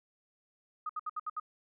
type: tone bursts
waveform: sine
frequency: 1244.5 Hz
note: D#6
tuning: in tune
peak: -33 dBFS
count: 6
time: 0.86-1.399 s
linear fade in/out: 5 ms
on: 34 ms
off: 67 ms
effects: none